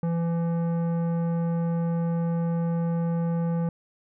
triangle tone with tanh clipping, 168.2 Hz, E3, 35 cents sharp, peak -25 dBFS, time 0.03-3.69 s, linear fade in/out 2 ms, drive 17 dB, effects none

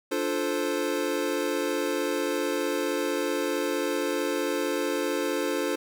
square chord, D minor seventh, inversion none, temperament equal, 293.7 / 349.2 / 440 / 523.3 Hz, D4 / F4 / A4 / C5, 0 / 0 / 0 / 0 cents, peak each -32 dBFS, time 0.11-5.76 s, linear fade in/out 10 ms, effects none

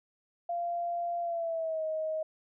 sine tone with pitch glide, 691 to 630 Hz, F5 to D#5, -19 to +21 cents, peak -30 dBFS, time 0.49-2.23 s, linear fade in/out 5 ms, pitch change -160 cents, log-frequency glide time 1.21-1.84 s, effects none

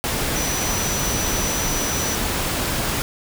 sine tone in noise, 5920 Hz, F#8, in tune, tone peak -26 dBFS, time 0.36-2.15 s, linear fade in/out 0 ms, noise pink, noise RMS -23 dBFS, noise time 0.04-3.02 s, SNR -6 dB, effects none

